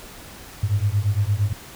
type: beating tone pair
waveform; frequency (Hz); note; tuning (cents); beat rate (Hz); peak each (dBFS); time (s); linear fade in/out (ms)
sine; 98 / 106.7; G2 / G#2; 0 / +47; 8.7; -21; 0.63-1.53; 5
effects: pink hiss -41 dBFS RMS until 1.75 s